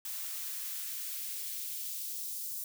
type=noise with high-pass filter sweep; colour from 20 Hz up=blue; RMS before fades=-39 dBFS; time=0.05-2.64 s; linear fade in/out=2 ms; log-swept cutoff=730 to 5800 Hz; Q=0.83; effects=none